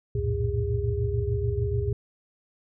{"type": "tone cluster", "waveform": "sine", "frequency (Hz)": [68.3, 88.5, 111.6, 118.4, 407.2], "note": ["C#2", "F2", "A2", "A#2", "G#4"], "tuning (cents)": [-25, 23, 25, 27, -34], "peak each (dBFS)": -30, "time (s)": [0.15, 1.93], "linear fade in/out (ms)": 5, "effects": []}